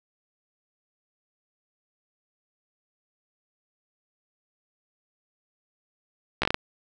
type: slowing click train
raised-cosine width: 0.3 ms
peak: -7 dBFS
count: 6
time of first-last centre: 6.42-6.544 s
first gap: 14 ms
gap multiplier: 1.29
effects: none